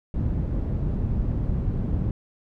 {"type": "low-pass noise", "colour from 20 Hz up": "white", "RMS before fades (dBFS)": -25, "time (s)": [0.14, 2.11], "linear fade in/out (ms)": 2, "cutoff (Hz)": 120, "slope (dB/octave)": 12, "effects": []}